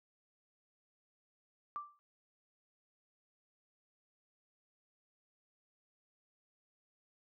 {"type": "tone with exponential decay", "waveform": "sine", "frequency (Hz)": 1174.7, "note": "D6", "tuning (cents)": 0, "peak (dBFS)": -35, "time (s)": [1.76, 1.99], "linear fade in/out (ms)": 0, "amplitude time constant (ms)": 50, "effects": []}